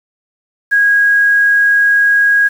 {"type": "tone with quantisation", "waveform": "sine", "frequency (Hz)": 1644, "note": "G#6", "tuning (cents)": -18, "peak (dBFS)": -7, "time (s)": [0.71, 2.49], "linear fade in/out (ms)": 20, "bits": 6, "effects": []}